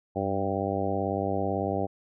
harmonic tone with a mistuned harmonic, 98 Hz, G2, in tune, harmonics 1 / 2 / 3 / 4 / 5 / 6 / 7 / 8, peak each -34 / -34 / -34 / -34 / -34 / -34 / -34 / -34 dBFS, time 0.15-1.87 s, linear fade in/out 20 ms, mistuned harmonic 1, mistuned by -32 cents, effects none

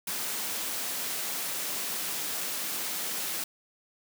white high-pass noise, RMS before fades -33 dBFS, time 0.07-3.44 s, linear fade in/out 5 ms, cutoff 150 Hz, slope 24 dB/octave, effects none

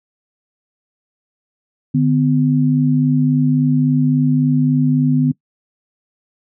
sine tone pair together, 149.4 / 253 Hz, D3 / B3, +30 / +42 cents, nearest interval major sixth, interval 912 cents, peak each -14 dBFS, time 1.94-5.32 s, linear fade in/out 10 ms, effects noise-tail reverb RT60 0.1 s tail -22 dB re dry

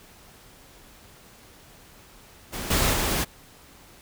pink noise with level steps, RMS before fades -33 / -22 / -25 dBFS, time 2.52-3.25 s, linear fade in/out 20 ms, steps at 2.7 / 2.93 s, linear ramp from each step 10 ms, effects pink hiss -51 dBFS RMS until 4.01 s

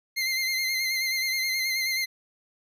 25% pulse tone with vibrato, 2093 Hz, C7, in tune, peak -21 dBFS, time 0.16-2.06 s, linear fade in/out 20 ms, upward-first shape sine, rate 9.4 Hz, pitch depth 37 cents each way, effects none

